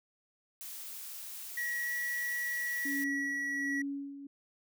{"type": "noise", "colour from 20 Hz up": "blue", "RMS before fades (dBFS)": -44, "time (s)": [0.61, 3.04], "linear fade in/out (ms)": 0}
{"type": "tone with pitch glide", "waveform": "triangle", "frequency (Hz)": [1916, 1931.6], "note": ["A#6", "B6"], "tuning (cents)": [47, -39], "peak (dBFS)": -31, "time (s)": [1.57, 3.82], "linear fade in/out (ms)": 5, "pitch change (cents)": 14, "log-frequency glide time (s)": [1.83, 1.91]}
{"type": "tone with tremolo", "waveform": "sine", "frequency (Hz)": 280, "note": "C#4", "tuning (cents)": 18, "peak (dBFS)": -33, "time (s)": [2.85, 4.27], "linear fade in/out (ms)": 5, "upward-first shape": "sine", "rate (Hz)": 1.3, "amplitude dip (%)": 70}
{"effects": []}